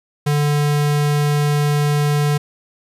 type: tone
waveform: square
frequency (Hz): 146.83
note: D3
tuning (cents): 0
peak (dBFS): -15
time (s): 0.26-2.38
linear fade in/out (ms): 10
effects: resampled to 32000 Hz + 9-bit